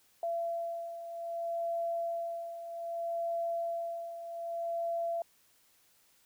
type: beating tone pair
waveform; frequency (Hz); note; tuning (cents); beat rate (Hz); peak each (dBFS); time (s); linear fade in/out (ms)
sine; 676 / 676.63; E5 / E5; +43 / +45; 0.63; -40 / -34; 0.23-5.22; 2
effects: white hiss -67 dBFS RMS until 6.25 s